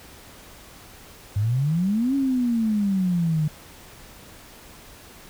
sine exponential two-way sweep, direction up then down, 98 to 279.3 to 150.1 Hz, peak -19 dBFS, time 1.36-3.48 s, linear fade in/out 5 ms, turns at 2.15 s, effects pink hiss -46 dBFS RMS until 5.29 s

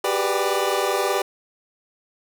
25% pulse tone cluster, 384.4 / 403.1 / 493.1 / 592 Hz, G4 / G4 / B4 / D5, -34 / +48 / -3 / +14 cents, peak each -22 dBFS, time 0.04-1.22 s, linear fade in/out 5 ms, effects none

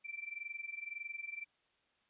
sine tone with amplitude modulation, 2344 Hz, D7, 4 cents flat, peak -38 dBFS, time 0.04-1.45 s, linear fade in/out 20 ms, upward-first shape sine, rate 21.8 Hz, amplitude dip 85%, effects white hiss -75 dBFS RMS until 2.09 s + resampled to 8000 Hz

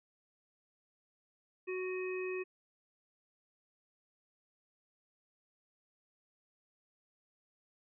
harmonic tone with a mistuned harmonic, 370 Hz, F#4, in tune, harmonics 1 / 3 / 5 / 7, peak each -36 / -51 / -50 / -44 dBFS, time 1.67-2.44 s, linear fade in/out 20 ms, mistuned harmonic 7, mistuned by -41 cents, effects none

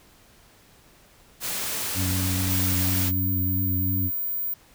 white noise, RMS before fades -29 dBFS, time 1.4-3.12 s, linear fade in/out 50 ms
harmonic tone, 93 Hz, F#2, 9 cents sharp, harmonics 1 / 2 / 3, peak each -25 / -32 / -31 dBFS, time 1.94-4.11 s, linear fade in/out 50 ms
sine tone, 15210 Hz, A#9, 34 cents sharp, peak -25 dBFS, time 2.5-4.54 s, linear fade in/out 5 ms
effects pink hiss -55 dBFS RMS until 4.74 s

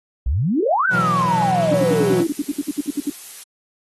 sine exponential two-way sweep, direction up then down, 53.6 to 1568 to 322.1 Hz, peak -16 dBFS, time 0.26-2.27 s, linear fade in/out 5 ms, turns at 0.87 s
45% pulse chord, B suspended fourth, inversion none, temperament equal, 123.47 / 164.81 / 185 Hz, B2 / E3 / F#3, 0 / 0 / 0 cents, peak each -27 / -24 / -24 dBFS, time 0.9-2.25 s, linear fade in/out 50 ms
sine tone bursts, 288.9 Hz, D4, 28 cents flat, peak -17 dBFS, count 15, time 1.71-3.1 s, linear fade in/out 5 ms, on 32 ms, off 65 ms
blue noise, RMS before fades -35 dBFS, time 1.74-3.44 s, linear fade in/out 10 ms
effects AAC 32 kbps

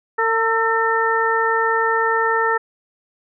harmonic tone with a mistuned harmonic, 452.5 Hz, A4, 48 cents sharp, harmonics 1 / 2 / 3 / 4, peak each -21 / -21 / -21 / -21 dBFS, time 0.18-2.58 s, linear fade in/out 10 ms, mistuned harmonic 3, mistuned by -33 cents, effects none

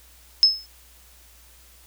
sine tone with exponential decay, 5200 Hz, E8, 24 cents flat, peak -8 dBFS, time 0.43-0.66 s, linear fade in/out 0 ms, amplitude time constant 50 ms, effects added 60 Hz sine -53 dBFS peak until 1.86 s + white hiss -53 dBFS RMS until 1.86 s

